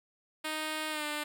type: tone with pitch glide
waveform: 5% pulse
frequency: 310.6 to 298.5 Hz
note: D#4 to D4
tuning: -3 to +28 cents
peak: -22 dBFS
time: 0.44-1.24 s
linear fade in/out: 10 ms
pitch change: -69 cents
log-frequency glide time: 0.9-1.04 s
effects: none